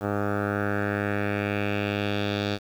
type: tone with low-pass filter sweep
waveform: 10% pulse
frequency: 102.1 Hz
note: G#2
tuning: 29 cents flat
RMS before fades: -27 dBFS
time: 0-2.59 s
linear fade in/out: 50 ms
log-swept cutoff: 1100 to 4100 Hz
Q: 2.6
effects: 8-bit